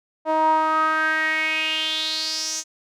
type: tone with band-pass filter sweep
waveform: sawtooth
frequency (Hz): 314.6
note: D#4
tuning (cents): +19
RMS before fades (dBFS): -22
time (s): 0.25-2.64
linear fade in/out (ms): 50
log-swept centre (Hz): 760 to 6500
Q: 5.8
effects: none